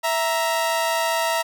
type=tone pair together; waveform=sawtooth; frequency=659.3 / 936.4 Hz; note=E5 / A#5; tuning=0 / +8 cents; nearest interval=tritone; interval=608 cents; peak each=-19 dBFS; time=0.03-1.43 s; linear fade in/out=20 ms; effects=none